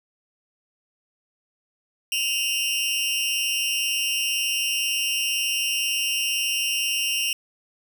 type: tone with amplitude modulation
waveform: sawtooth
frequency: 2791 Hz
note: F7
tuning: 2 cents flat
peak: -15 dBFS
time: 2.12-7.33 s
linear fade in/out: 2 ms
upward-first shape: sine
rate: 238 Hz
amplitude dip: 90%
effects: none